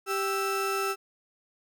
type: tone pair together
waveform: 35% pulse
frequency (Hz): 392 / 1318.5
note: G4 / E6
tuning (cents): 0 / 0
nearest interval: octave + major sixth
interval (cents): 2100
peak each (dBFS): -28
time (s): 0.06-0.96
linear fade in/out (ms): 50
effects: none